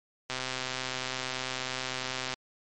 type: click train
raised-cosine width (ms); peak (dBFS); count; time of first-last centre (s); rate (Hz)
0.2; -15; 264; 0.3-2.339; 129
effects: MP3 48 kbps